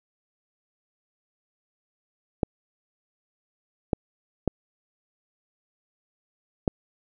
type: clicks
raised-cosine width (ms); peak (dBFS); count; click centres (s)
2; -8; 4; 2.432 / 3.932 / 4.477 / 6.678
effects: none